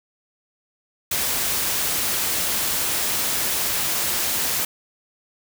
white noise, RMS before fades -23 dBFS, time 1.11-4.65 s, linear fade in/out 5 ms, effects none

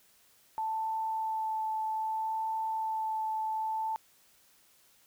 sine tone with vibrato, 880 Hz, A5, in tune, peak -30 dBFS, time 0.58-3.96 s, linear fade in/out 0 ms, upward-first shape sine, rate 0.63 Hz, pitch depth 10 cents each way, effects white hiss -64 dBFS RMS until 5.06 s

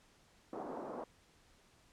pink band-pass noise, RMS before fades -44 dBFS, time 0.53-1.04 s, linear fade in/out 2 ms, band 250 to 1000 Hz, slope 24 dB/octave, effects pink hiss -67 dBFS RMS until 1.92 s + low-pass 9000 Hz 12 dB/octave

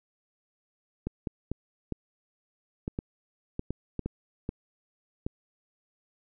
clicks, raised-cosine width 3 ms, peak -18 dBFS, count 12, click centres 1.07 / 1.272 / 1.516 / 1.923 / 2.879 / 2.989 / 3.594 / 3.706 / 3.993 / 4.06 / 4.491 / 5.265 s, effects none

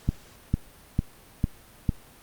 click train, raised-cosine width 5 ms, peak -9 dBFS, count 5, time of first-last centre 0.09-1.892 s, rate 2.22 Hz, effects pink hiss -52 dBFS RMS until 2.22 s + Opus 48 kbps

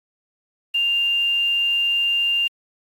sine tone with quantisation, 2794 Hz, F7, in tune, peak -17 dBFS, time 0.74-2.48 s, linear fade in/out 10 ms, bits 7, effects AAC 48 kbps

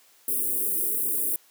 white band-stop noise, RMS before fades -26 dBFS, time 0.28-1.36 s, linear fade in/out 2 ms, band 460 to 9100 Hz, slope 48 dB/octave, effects white hiss -58 dBFS RMS until 1.5 s + high-pass 300 Hz 12 dB/octave

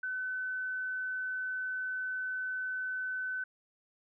sine tone, 1513 Hz, F#6, 38 cents sharp, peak -33 dBFS, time 0.03-3.44 s, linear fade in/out 5 ms, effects none

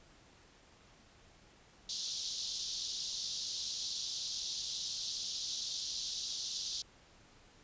pink band-pass noise, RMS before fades -40 dBFS, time 1.89-6.82 s, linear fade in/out 2 ms, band 3600 to 6300 Hz, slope 48 dB/octave, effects pink hiss -62 dBFS RMS until 7.63 s + resampled to 16000 Hz

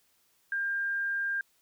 sine tone, 1600 Hz, G6, 35 cents sharp, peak -28 dBFS, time 0.52-1.41 s, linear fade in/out 2 ms, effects white hiss -69 dBFS RMS until 1.61 s

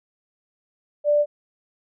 sine tone, 589 Hz, D5, 5 cents sharp, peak -15 dBFS, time 1.04-1.26 s, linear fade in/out 50 ms, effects none

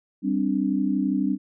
sine chord, G suspended fourth, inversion none, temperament equal, 196 / 261.6 / 293.7 Hz, G3 / C4 / D4, 0 / 0 / 0 cents, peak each -25 dBFS, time 0.22-1.38 s, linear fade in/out 50 ms, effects none

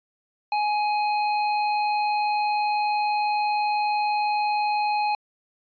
sine tone with hard clipping, 837 Hz, G#5, 13 cents sharp, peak -23 dBFS, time 0.52-5.15 s, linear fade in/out 2 ms, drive 16 dB, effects resampled to 11025 Hz

